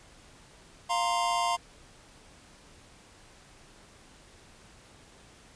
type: chord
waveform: square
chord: F suspended fourth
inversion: none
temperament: just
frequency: 698.5 / 931.3 / 1047.7 Hz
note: F5 / Bb5 / C6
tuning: 0 / -2 / +2 cents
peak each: -31 dBFS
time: 0.89-1.57 s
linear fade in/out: 20 ms
effects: pink hiss -55 dBFS RMS until 5.55 s + resampled to 22050 Hz